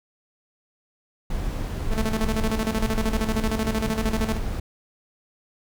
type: noise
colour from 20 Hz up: brown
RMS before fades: -27 dBFS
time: 1.3-4.6 s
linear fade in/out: 5 ms
type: tone with tremolo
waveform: sawtooth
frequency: 220 Hz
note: A3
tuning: in tune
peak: -18 dBFS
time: 1.9-4.39 s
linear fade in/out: 50 ms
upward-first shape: square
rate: 13 Hz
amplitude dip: 70%
effects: none